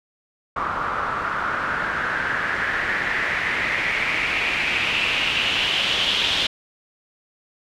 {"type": "noise with low-pass filter sweep", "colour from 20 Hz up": "white", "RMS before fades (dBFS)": -23, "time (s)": [0.56, 6.47], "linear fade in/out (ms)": 5, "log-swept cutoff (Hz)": [1200, 3400], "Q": 4.5, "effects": []}